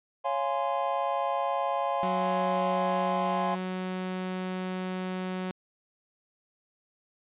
triangle chord, Db major seventh, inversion none, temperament just, 554.4 / 693 / 831.5 / 1039.4 Hz, Db5 / F5 / Ab5 / C6, 0 / -14 / +2 / -12 cents, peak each -30 dBFS, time 0.24-3.56 s, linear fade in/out 20 ms
sawtooth tone, 185 Hz, F#3, in tune, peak -27 dBFS, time 2.03-5.51 s, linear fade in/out 0 ms
effects resampled to 8000 Hz

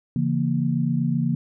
sine chord, A# diminished, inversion first, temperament just, 139.85 / 167.82 / 233.1 Hz, C#3 / E3 / A#3, +16 / +31 / 0 cents, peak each -24 dBFS, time 0.16-1.35 s, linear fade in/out 2 ms, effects none

